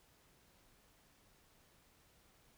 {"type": "silence", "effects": ["pink hiss -69 dBFS RMS until 2.57 s"]}